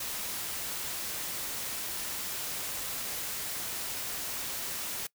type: noise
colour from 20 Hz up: white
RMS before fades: -36 dBFS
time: 0-5.07 s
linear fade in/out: 5 ms
effects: noise-tail reverb RT60 0.1 s tail -22 dB re dry